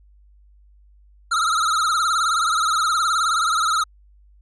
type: tone with vibrato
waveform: square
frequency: 1318.5 Hz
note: E6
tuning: in tune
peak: -18 dBFS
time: 1.31-3.84 s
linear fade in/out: 10 ms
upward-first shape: triangle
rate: 19 Hz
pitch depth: 130 cents each way
effects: added 50 Hz sine -49 dBFS peak until 4.41 s + resampled to 24000 Hz